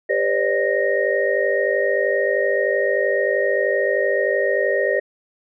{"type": "tone cluster", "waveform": "sine", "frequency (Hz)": [400.8, 498.9, 552, 602, 1862], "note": ["G4", "B4", "C#5", "D5", "A#6"], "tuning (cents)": [38, 17, -7, 43, -2], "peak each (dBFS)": -23, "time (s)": [0.09, 5], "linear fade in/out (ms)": 10, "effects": []}